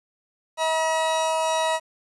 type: tone pair together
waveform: 40% pulse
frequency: 640 / 960.5 Hz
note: D#5 / B5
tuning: +49 / -48 cents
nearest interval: perfect fifth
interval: 703 cents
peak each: -23 dBFS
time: 0.57-1.8 s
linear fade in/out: 50 ms
effects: resampled to 24000 Hz + 9-bit